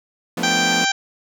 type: chord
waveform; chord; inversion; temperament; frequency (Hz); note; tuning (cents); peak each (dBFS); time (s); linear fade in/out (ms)
sawtooth; B half-diminished seventh; second; equal with one note detuned; 174.61 / 220 / 246.9 / 292; F3 / A3 / B3 / D4; 0 / 0 / 0 / -10; -23 / -24 / -23 / -28; 0.37-0.85; 5
type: harmonic tone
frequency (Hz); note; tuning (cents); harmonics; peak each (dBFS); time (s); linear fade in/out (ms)
784; G5; 0; 1 / 2 / 3 / 4 / 5 / 6 / 7 / 8 / 9; -23 / -21 / -25 / -25 / -27 / -30 / -30 / -29 / -29; 0.43-0.92; 5
effects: none